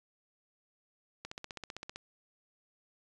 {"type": "click train", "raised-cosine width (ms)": 0.2, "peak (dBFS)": -24, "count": 12, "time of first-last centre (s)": [1.25, 1.96], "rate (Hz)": 15.5, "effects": ["resampled to 24000 Hz"]}